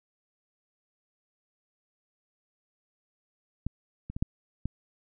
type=clicks; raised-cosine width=5 ms; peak=-18 / -25 / -22 / -13 / -18 dBFS; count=5; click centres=3.666 / 4.1 / 4.165 / 4.225 / 4.656 s; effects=none